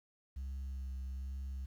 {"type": "tone with vibrato", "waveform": "sine", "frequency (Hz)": 66.3, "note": "C2", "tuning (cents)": 23, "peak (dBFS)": -36, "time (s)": [0.36, 1.66], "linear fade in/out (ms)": 10, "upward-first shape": "sine", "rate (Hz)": 1.2, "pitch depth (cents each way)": 22, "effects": ["tanh soft clip ceiling -38 dBFS", "11-bit"]}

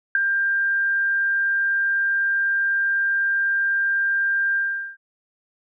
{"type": "tone with ADSR envelope", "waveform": "sine", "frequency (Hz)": 1592, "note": "G6", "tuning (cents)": 26, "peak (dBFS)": -11, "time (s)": [0.15, 4.97], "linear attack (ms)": 3, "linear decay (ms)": 6, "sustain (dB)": -7, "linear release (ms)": 410, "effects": []}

